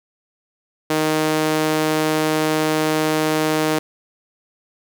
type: tone with high-pass filter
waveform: sawtooth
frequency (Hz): 155.56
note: D#3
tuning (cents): 0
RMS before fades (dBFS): -19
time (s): 0.9-3.79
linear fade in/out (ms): 5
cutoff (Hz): 340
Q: 1.2
effects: none